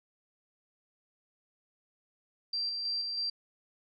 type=tone with tremolo; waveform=sine; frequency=4712 Hz; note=D8; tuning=5 cents sharp; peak=-30 dBFS; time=2.53-3.3 s; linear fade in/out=5 ms; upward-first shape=square; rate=3.1 Hz; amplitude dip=30%; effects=none